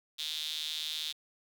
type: tone with high-pass filter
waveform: sawtooth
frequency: 155.1 Hz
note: D#3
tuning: 5 cents flat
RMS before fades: -37 dBFS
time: 0.18-1.13 s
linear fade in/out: 20 ms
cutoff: 3600 Hz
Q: 6.6
effects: 9-bit